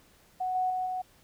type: tone with level steps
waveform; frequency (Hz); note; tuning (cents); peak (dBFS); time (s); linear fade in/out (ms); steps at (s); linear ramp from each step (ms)
sine; 740; F#5; 0; -28 / -25 / -28 / -30; 0.4-1.02; 10; 0.55 / 0.7 / 0.86; 2
effects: pink hiss -61 dBFS RMS until 1.23 s